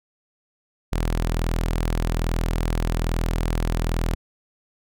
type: tone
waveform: sawtooth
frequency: 41.2 Hz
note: E1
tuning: in tune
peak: -17 dBFS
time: 0.92-4.15 s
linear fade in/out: 10 ms
effects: none